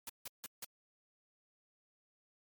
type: noise bursts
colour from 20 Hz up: white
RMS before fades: -44 dBFS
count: 4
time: 0.07-0.646 s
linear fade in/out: 2 ms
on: 24 ms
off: 160 ms
effects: MP3 96 kbps